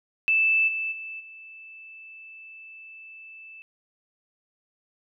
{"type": "tone with level steps", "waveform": "sine", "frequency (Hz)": 2637, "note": "E7", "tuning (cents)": 0, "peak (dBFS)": [-18, -26, -34, -42], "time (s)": [0.28, 3.62], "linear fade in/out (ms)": 0, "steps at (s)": [0.67, 0.91, 1.19], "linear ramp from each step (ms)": 20, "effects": []}